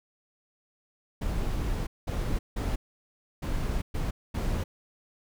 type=noise bursts at uneven times; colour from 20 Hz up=brown; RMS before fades=-29 dBFS; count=6; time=1.21-1.87 / 2.07-2.39 / 2.56-2.76 / 3.42-3.82 / 3.94-4.11 / 4.34-4.64 s; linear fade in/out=10 ms; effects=none